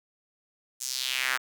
sawtooth tone with high-pass filter sweep, 130 Hz, C3, 11 cents flat, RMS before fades -30 dBFS, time 0.8-1.38 s, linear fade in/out 20 ms, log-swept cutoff 7100 to 1400 Hz, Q 2.4, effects none

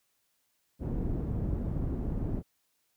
pink low-pass noise, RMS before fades -32 dBFS, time 0.79-2.43 s, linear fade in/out 50 ms, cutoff 310 Hz, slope 12 dB/octave, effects white hiss -75 dBFS RMS until 2.96 s

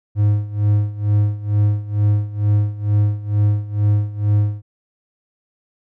triangle tone with tremolo, 103.83 Hz, G#2, in tune, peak -9 dBFS, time 0.15-4.62 s, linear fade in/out 50 ms, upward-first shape sine, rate 2.2 Hz, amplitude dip 85%, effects none

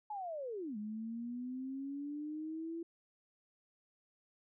sine linear two-way sweep, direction down then up, 863 to 207.2 to 336.8 Hz, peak -39 dBFS, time 0.1-2.83 s, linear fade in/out 5 ms, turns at 0.77 s, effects none

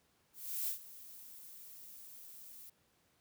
violet noise with ADSR envelope, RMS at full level -36 dBFS, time 0.33-2.7 s, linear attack 350 ms, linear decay 99 ms, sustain -17 dB, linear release 8 ms, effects pink hiss -73 dBFS RMS until 3.2 s + high-pass 80 Hz 12 dB/octave

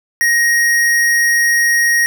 square tone, 1877 Hz, A#6, 11 cents sharp, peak -11 dBFS, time 0.21-2.06 s, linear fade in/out 0 ms, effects none

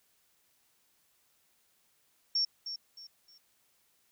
sine tone with echo, 5480 Hz, F8, 34 cents flat, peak -26 dBFS, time 2.35-2.45 s, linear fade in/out 5 ms, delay 310 ms, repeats 3, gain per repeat -10 dB, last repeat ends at 3.38 s, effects white hiss -71 dBFS RMS until 4.11 s

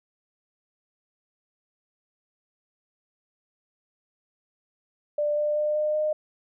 sine tone with pitch steps, 592 / 596.8 / 601.7 / 606.5 / 611.5 Hz, D5 / D5 / D5 / D#5 / D#5, +14 / +28 / +42 / -44 / -30 cents, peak -22 dBFS, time 5.18-6.13 s, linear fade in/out 5 ms, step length 190 ms, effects none

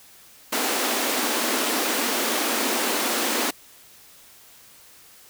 pink high-pass noise, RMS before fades -24 dBFS, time 0.52-3.51 s, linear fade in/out 10 ms, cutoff 220 Hz, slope 96 dB/octave, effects white hiss -50 dBFS RMS until 5.29 s

